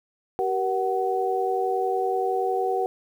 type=tone cluster; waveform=sine; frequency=383.6 / 474.3 / 749 Hz; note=G4 / A#4 / F#5; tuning=-37 / +30 / +21 cents; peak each=-26 / -28 / -25 dBFS; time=0.39-2.86 s; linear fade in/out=0 ms; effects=9-bit